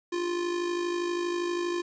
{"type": "tone with amplitude modulation", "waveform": "square", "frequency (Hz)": 349.2, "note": "F4", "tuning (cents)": 0, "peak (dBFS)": -26, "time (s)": [0.12, 1.82], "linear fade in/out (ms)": 10, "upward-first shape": "sine", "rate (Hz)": 52.5, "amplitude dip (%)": 50, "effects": ["resampled to 16000 Hz", "9-bit"]}